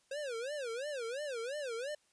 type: tone with vibrato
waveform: square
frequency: 521 Hz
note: C5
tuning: 7 cents flat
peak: -38 dBFS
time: 0.11-1.95 s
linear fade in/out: 5 ms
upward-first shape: sine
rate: 2.9 Hz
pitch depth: 250 cents each way
effects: white hiss -72 dBFS RMS until 2.12 s + resampled to 22050 Hz